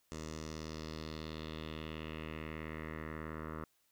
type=tone with low-pass filter sweep; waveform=10% pulse; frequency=78.5 Hz; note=D#2; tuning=16 cents sharp; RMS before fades=-44 dBFS; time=0.12-3.64 s; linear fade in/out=0 ms; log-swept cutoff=7000 to 1400 Hz; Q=2.9; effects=white hiss -75 dBFS RMS until 3.91 s